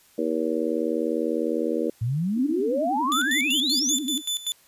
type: harmonic tone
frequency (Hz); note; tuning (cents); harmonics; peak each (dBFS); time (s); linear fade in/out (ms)
79.9; D#2; +47; 3 / 4 / 5 / 6 / 7; -30 / -27 / -31 / -27 / -32; 0.18-1.9; 5
type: exponential sweep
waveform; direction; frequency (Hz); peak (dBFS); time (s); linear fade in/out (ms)
sine; up; 107.4 to 7459; -22; 2.01-3.97; 10
type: tone with vibrato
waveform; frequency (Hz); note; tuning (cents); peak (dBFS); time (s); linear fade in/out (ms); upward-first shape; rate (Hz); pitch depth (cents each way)
sine; 277.2; C#4; 0; -27; 2.35-4.22; 50; triangle; 11; 260
type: tone with tremolo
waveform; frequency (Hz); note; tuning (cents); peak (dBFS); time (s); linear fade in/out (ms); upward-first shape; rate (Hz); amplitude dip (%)
sawtooth; 3500; A7; -10; -21; 3.12-4.52; 0; square; 5.2; 80
effects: white hiss -57 dBFS RMS until 4.67 s + resampled to 32000 Hz